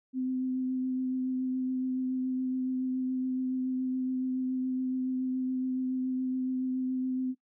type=tone with vibrato; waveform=sine; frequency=257.4 Hz; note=C4; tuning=28 cents flat; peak=-28 dBFS; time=0.13-7.35 s; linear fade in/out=50 ms; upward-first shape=triangle; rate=7.1 Hz; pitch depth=15 cents each way; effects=noise-tail reverb RT60 0.1 s tail -19 dB re dry

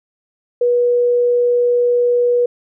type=tone; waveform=sine; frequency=485.2 Hz; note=B4; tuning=31 cents flat; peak=-11 dBFS; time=0.61-2.46 s; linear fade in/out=5 ms; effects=none

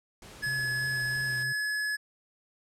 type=noise; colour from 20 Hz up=pink; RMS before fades=-48 dBFS; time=0.22-1.43 s; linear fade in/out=2 ms
type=tone; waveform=square; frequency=1700 Hz; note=G#6; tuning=40 cents sharp; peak=-29 dBFS; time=0.42-1.97 s; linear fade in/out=20 ms
type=tone with vibrato; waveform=triangle; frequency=130.81 Hz; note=C3; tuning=in tune; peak=-35 dBFS; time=0.46-1.53 s; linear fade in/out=10 ms; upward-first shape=triangle; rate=3 Hz; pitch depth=55 cents each way
effects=low-pass 10000 Hz 12 dB/octave

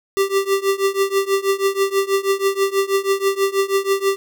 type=tone with tremolo; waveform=square; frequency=392 Hz; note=G4; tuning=in tune; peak=-13 dBFS; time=0.17-4.16 s; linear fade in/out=0 ms; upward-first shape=triangle; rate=6.2 Hz; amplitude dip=95%; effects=none

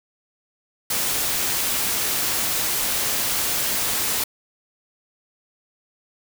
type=noise; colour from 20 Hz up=white; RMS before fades=-23 dBFS; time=0.9-4.24 s; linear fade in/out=5 ms; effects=none

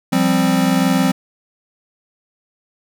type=chord; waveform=square; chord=F suspended second; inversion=none; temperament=equal; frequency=174.61 / 196 / 261.6 Hz; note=F3 / G3 / C4; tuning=0 / 0 / 0 cents; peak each=-19 / -19 / -17 dBFS; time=0.12-1.12 s; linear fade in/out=10 ms; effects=none

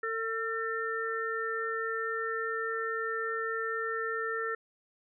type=harmonic tone; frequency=450.3 Hz; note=A4; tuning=40 cents sharp; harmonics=1 / 3 / 4; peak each=-35 / -35 / -35 dBFS; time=0.03-4.55 s; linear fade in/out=5 ms; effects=none

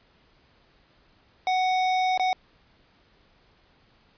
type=tone with dropouts; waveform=square; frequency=743 Hz; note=F#5; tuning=7 cents sharp; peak=-22 dBFS; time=1.47-2.33 s; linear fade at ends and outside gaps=1 ms; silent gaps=2.176-2.196 s; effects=pink hiss -61 dBFS RMS until 4.17 s + resampled to 11025 Hz

